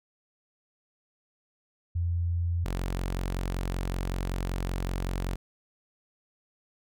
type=tone pair in turn; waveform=sine / sawtooth; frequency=86 / 45.27 Hz; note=F2 / F#1; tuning=-26 / -37 cents; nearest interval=major seventh; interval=1111 cents; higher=first; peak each=-25 dBFS; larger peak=neither; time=1.95-2.65 / 2.65-5.36 s; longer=second; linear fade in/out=10 ms; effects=none